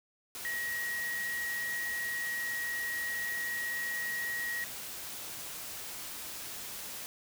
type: tone in noise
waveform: sine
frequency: 1900 Hz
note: A#6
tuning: 33 cents sharp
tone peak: -33 dBFS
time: 0.45-4.64 s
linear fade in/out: 0 ms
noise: white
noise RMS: -42 dBFS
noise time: 0.35-7.06 s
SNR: +6 dB
effects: none